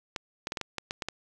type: clicks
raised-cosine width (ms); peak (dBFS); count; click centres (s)
0.2; -15; 9; 0.162 / 0.471 / 0.521 / 0.572 / 0.613 / 0.783 / 0.909 / 1.022 / 1.086
effects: none

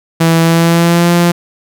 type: tone with pitch glide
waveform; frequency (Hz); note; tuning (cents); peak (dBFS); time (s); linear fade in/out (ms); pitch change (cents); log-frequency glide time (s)
sawtooth; 164.81 to 172.8; E3 to F3; 0 to -18; -3; 0.2-1.32; 10; +82; 0.41-1.11
effects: none

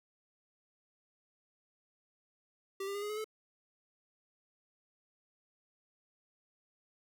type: tone with pitch steps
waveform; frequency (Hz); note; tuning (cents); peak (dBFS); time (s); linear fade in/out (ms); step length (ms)
square; 390 / 398.4 / 407 / 415.8 / 424.8 / 434; G4 / G4 / G#4 / G#4 / G#4 / A4; -9 / +28 / -35 / +2 / +39 / -24; -37; 2.8-3.244; 5; 74
effects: none

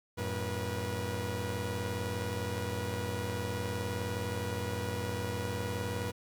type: tone cluster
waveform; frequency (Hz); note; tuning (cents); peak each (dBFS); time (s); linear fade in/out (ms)
sawtooth; 91.9 / 111.4 / 484.5; F#2 / A2 / B4; -11 / +22 / -33; -33 / -34 / -34; 0.17-6.12; 20
effects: none

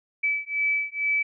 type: beating tone pair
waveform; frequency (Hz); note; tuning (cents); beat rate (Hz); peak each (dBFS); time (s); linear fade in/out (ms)
sine; 2301 / 2303.2; D7 / D7; -36 / -34; 2.2; -26; 0.23-1.23; 10
effects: none

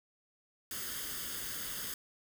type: noise with comb filter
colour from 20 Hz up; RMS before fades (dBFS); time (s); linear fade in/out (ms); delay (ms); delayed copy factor
white; -40; 0.71-1.94; 2; 0.61; +0.65
effects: none

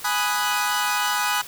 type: chord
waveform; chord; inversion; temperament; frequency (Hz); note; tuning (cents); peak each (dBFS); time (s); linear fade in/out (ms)
sawtooth; G# minor seventh; none; equal; 830.6 / 987.8 / 1244.5 / 1480; G#5 / B5 / D#6 / F#6; 0 / 0 / 0 / 0; -23; 0.04-1.42; 10
effects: white hiss -39 dBFS RMS until 1.47 s

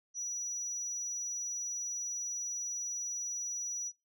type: tone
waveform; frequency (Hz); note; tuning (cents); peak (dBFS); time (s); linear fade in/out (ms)
sine; 5860; F#8; -18; -34; 0.14-3.92; 50
effects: noise-tail reverb RT60 0.2 s tail -21 dB re dry + tanh soft clip ceiling -33 dBFS

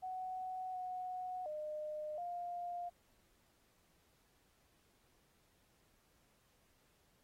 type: tone with pitch steps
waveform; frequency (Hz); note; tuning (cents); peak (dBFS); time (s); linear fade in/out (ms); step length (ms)
sine; 744 / 735 / 608 / 703; F#5 / F#5 / D#5 / F5; +9 / -12 / -40 / +11; -40; 0.02-2.9; 20; 720
effects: pink hiss -74 dBFS RMS until 7.23 s + AAC 48 kbps

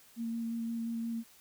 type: tone with vibrato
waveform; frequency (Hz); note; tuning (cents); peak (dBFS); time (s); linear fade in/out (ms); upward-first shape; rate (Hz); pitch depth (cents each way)
sine; 230; A#3; -23; -33; 0.16-1.24; 50; square; 5.7; 10
effects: white hiss -60 dBFS RMS until 1.4 s

